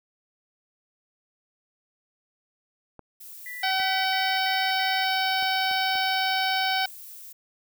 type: clicks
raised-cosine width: 1 ms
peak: -29 dBFS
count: 5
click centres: 2.993 / 3.8 / 5.426 / 5.713 / 5.955 s
type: noise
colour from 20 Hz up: violet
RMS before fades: -43 dBFS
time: 3.2-7.33 s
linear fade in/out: 10 ms
type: tone bursts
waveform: sine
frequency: 1975.5 Hz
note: B6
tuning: in tune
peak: -35 dBFS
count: 5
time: 3.46-5.042 s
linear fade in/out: 2 ms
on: 250 ms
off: 83 ms
type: harmonic tone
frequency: 760 Hz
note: F#5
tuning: 46 cents sharp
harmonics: 1 / 2 / 3 / 4 / 5 / 6 / 7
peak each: -26 / -29 / -31 / -32 / -33 / -34 / -34 dBFS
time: 3.63-6.86 s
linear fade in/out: 5 ms
effects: none